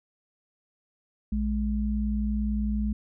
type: tone pair together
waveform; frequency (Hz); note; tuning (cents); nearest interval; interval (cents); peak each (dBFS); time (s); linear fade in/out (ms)
sine; 58.93 / 210; A#1 / G#3; +19 / +19; octave + minor seventh; 2200; -27; 1.32-2.93; 5
effects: none